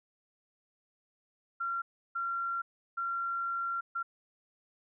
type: tone bursts at uneven times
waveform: sine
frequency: 1373 Hz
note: F6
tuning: 30 cents flat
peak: -31 dBFS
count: 4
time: 1.6-1.82 / 2.15-2.62 / 2.97-3.81 / 3.95-4.03 s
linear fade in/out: 10 ms
effects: none